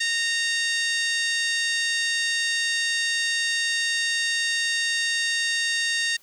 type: harmonic tone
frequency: 924 Hz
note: A#5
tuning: 16 cents flat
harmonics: 2 / 3 / 4 / 5 / 6 / 7 / 8 / 9 / 10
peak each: -25 / -31 / -29 / -31 / -35 / -35 / -39 / -40 / -41 dBFS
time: 0-6.17 s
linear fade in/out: 10 ms
effects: white hiss -56 dBFS RMS until 6.22 s